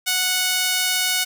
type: tone with high-pass filter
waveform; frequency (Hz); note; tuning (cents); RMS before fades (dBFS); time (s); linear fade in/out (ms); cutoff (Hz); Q
sawtooth; 737; F#5; -7; -21; 0.06-1.25; 20; 2500; 0.74
effects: none